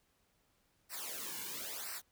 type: noise with flanger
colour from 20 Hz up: white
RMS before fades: -43 dBFS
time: 0.89-2.02 s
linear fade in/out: 50 ms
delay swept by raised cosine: 0.29 to 1.59 ms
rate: 0.98 Hz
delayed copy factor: -0.95
effects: pink hiss -75 dBFS RMS until 2.11 s